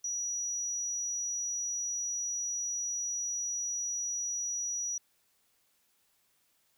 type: tone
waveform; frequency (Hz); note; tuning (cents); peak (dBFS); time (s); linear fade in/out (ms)
sine; 5830; F#8; -26; -31; 0.04-4.98; 5
effects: tanh soft clip ceiling -27 dBFS + white hiss -72 dBFS RMS until 6.77 s